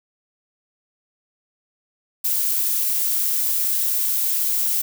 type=noise; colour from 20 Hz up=violet; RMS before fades=-21 dBFS; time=2.24-4.82 s; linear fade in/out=10 ms; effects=none